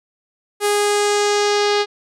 sawtooth tone with low-pass filter sweep, 412.1 Hz, G#4, 13 cents flat, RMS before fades -17 dBFS, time 0.6-1.86 s, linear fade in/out 50 ms, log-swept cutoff 11000 to 4400 Hz, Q 2, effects none

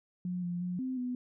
sine tone with pitch steps, 179.7 / 175.2 / 179.2 / 258.6 / 248.9 Hz, F3 / F3 / F3 / C4 / B3, +50 / +6 / +45 / -20 / +14 cents, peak -32 dBFS, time 0.25-1.15 s, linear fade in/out 2 ms, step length 180 ms, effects none

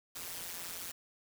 white noise with amplitude modulation, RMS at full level -39 dBFS, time 0.15-0.92 s, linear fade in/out 10 ms, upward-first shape sine, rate 174 Hz, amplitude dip 90%, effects none

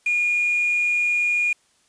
sine tone with quantisation, 2433 Hz, D#7, 39 cents flat, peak -18 dBFS, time 0.06-1.53 s, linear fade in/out 5 ms, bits 6, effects white hiss -62 dBFS RMS until 1.88 s + resampled to 22050 Hz

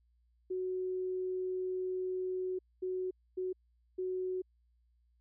sine tone bursts at uneven times, 370 Hz, F#4, in tune, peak -33 dBFS, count 4, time 0.5-2.59 / 2.82-3.11 / 3.37-3.53 / 3.98-4.42 s, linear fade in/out 10 ms, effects added 59 Hz sine -68 dBFS peak until 5.2 s

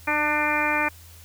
harmonic tone with a mistuned harmonic, 299 Hz, D4, 31 cents sharp, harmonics 1 / 2 / 3 / 4 / 5 / 6 / 7 / 8, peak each -31 / -31 / -27 / -30 / -29 / -29 / -30 / -26 dBFS, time 0.07-0.89 s, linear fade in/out 10 ms, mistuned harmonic 1, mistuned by +15 cents, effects added 83 Hz sine -46 dBFS peak until 1.24 s + white hiss -50 dBFS RMS until 1.24 s

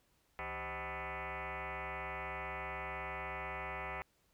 sine tone with frequency modulation, 620 Hz, D#5, 6 cents flat, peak -39 dBFS, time 0.39-4.02 s, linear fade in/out 0 ms, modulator 229 Hz, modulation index 7.8, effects pink hiss -74 dBFS RMS until 4.33 s

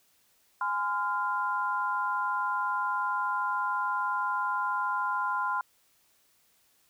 sine chord, F minor, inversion first, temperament equal with one note detuned, 830.6 / 1023.8 / 1396.9 Hz, Ab5 / C6 / F6, 0 / -38 / 0 cents, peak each -35 / -29 / -32 dBFS, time 0.61-5.61 s, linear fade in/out 2 ms, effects white hiss -67 dBFS RMS until 6.89 s

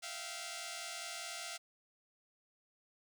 5% pulse tone cluster, 651 / 696 / 770 Hz, E5 / F5 / G5, -22 / -6 / -31 cents, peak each -37 / -33 / -38 dBFS, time 0.02-1.58 s, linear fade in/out 20 ms, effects none

